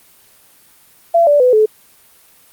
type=tone with pitch steps; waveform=sine; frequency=677 / 582.6 / 501.4 / 431.4 Hz; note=E5 / D5 / B4 / A4; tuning=+46 / -14 / +26 / -34 cents; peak=-7 dBFS; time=1.14-1.66 s; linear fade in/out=10 ms; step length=130 ms; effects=white hiss -48 dBFS RMS until 2.52 s + Opus 32 kbps